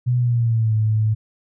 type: tone with pitch glide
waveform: sine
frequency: 123.47 to 108.74 Hz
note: B2 to A2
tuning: 0 to -20 cents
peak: -15 dBFS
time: 0.06-1.15 s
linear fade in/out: 20 ms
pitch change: -220 cents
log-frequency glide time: 0.18-0.75 s
effects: none